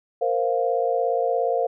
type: chord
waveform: sine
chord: Bb suspended second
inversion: none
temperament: equal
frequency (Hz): 466.2 / 523.3 / 698.5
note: Bb4 / C5 / F5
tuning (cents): 0 / 0 / 0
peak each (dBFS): -24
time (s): 0.21-1.67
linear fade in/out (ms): 10
effects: none